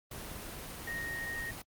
sine tone in noise, 1862 Hz, A#6, 2 cents flat, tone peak -36 dBFS, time 0.87-1.51 s, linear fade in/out 5 ms, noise pink, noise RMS -43 dBFS, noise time 0.11-1.62 s, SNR +4 dB, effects Opus 24 kbps

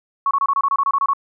sine tone bursts, 1108.7 Hz, C#6, in tune, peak -14 dBFS, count 12, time 0.26-1.134 s, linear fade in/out 2 ms, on 49 ms, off 26 ms, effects none

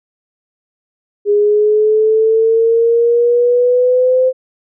sine exponential sweep, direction up, 409.7 to 518 Hz, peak -8 dBFS, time 1.25-4.33 s, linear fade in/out 50 ms, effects none

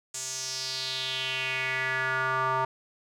square tone with band-pass filter sweep, 130.81 Hz, C3, in tune, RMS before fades -30 dBFS, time 0.14-2.65 s, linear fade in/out 5 ms, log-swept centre 7400 to 1000 Hz, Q 3.9, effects none

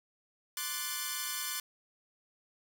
5% pulse chord, D dominant seventh, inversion third, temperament equal with one note detuned, 1046.5 / 1174.7 / 1480 / 1747.8 Hz, C6 / D6 / F#6 / A6, 0 / 0 / 0 / -12 cents, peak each -29 / -29 / -28 / -29 dBFS, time 0.57-1.6 s, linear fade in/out 2 ms, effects none

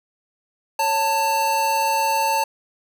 square tone pair together, 554.4 / 891.3 Hz, C#5 / A5, 0 / +22 cents, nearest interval minor sixth, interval 822 cents, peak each -28 / -19 dBFS, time 0.79-2.44 s, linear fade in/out 5 ms, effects none

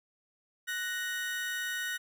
35% pulse tone pair together, 1480 / 1864.7 Hz, F#6 / A#6, 0 / 0 cents, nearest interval major third, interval 400 cents, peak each -34 / -34 dBFS, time 0.67-1.98 s, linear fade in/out 20 ms, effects none

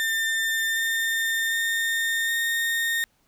35% pulse tone with pitch steps, 1798 / 1811.6 / 1825.2 / 1839 Hz, A6 / A#6 / A#6 / A#6, +37 / -50 / -37 / -24 cents, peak -21 dBFS, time 0-3.04 s, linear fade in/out 0 ms, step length 760 ms, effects pink hiss -66 dBFS RMS until 3.27 s

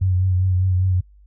sine tone with vibrato, 92.5 Hz, F#2, in tune, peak -15 dBFS, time 0.01-1.01 s, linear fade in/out 10 ms, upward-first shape triangle, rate 5 Hz, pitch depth 42 cents each way, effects noise-tail reverb RT60 0.1 s tail -26 dB re dry + added 50 Hz sine -46 dBFS peak until 1.26 s

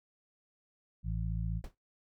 harmonic tone, 55.3 Hz, A1, 9 cents sharp, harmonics 1 / 2 / 3, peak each -34 / -37 / -39 dBFS, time 1.03-1.62 s, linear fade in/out 50 ms
brown noise with exponential decay, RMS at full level -38 dBFS, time 1.64-1.75 s, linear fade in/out 2 ms, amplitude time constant 22 ms
effects noise-tail reverb RT60 0.2 s tail -25 dB re dry

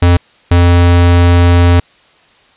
square tone pair in turn, 87.6 / 87.24 Hz, F2 / F2, +6 / -1 cents, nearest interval unison, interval 7 cents, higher first, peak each -5 dBFS, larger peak neither, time 0.02-0.17 / 0.51-1.8 s, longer second, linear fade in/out 5 ms, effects white hiss -47 dBFS RMS until 2.56 s + resampled to 8000 Hz

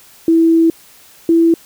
sine tone pair in turn, 328.7 / 332.1 Hz, E4 / E4, -5 / +13 cents, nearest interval unison, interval 18 cents, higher second, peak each -7 dBFS, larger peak neither, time 0.28-0.7 / 1.29-1.54 s, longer first, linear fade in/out 2 ms, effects white hiss -44 dBFS RMS until 1.65 s

